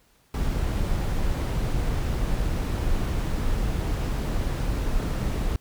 brown noise, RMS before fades -25 dBFS, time 0.34-5.56 s, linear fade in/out 2 ms, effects pink hiss -62 dBFS RMS until 5.6 s

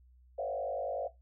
sine tone with frequency modulation, 610 Hz, D#5, 34 cents flat, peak -32 dBFS, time 0.38-1.08 s, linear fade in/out 10 ms, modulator 50.6 Hz, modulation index 2, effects noise-tail reverb RT60 0.2 s tail -17 dB re dry + added 62 Hz sine -58 dBFS peak until 1.21 s

